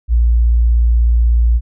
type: tone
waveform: sine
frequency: 58.2 Hz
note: A#1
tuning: 2 cents flat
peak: -8 dBFS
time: 0.08-1.61 s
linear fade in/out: 50 ms
effects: none